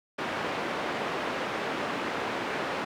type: band-pass noise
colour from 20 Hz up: pink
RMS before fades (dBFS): -32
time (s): 0.18-2.85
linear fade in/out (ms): 10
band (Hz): 290 to 2300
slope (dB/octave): 12
effects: none